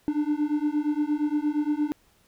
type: beating tone pair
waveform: triangle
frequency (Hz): 293.7 / 302.3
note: D4 / D#4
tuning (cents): 0 / -50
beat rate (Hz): 8.6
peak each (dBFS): -24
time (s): 0.08-1.92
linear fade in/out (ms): 0
effects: pink hiss -63 dBFS RMS until 2.27 s